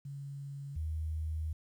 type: tone pair in turn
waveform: sine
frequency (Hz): 140.1 / 78.63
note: C#3 / D#2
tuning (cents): +19 / +19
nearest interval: minor seventh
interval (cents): 1000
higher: first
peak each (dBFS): -40 / -33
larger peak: second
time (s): 0.05-0.76 / 0.76-1.53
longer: second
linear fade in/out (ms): 5
effects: 11-bit